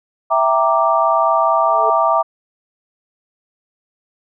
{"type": "chord", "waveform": "sine", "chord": "E half-diminished seventh", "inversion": "none", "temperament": "equal", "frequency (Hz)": [659.3, 784, 932.3, 1174.7], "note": ["E5", "G5", "Bb5", "D6"], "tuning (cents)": [0, 0, 0, 0], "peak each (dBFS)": [-16, -20, -18, -16], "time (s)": [0.3, 2.23], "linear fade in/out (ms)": 20}
{"type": "tone with exponential growth", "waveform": "sine", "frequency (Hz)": 440, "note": "A4", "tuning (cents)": 0, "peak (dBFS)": -18, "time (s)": [1.53, 1.9], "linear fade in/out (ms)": 5, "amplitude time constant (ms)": 79}
{"effects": []}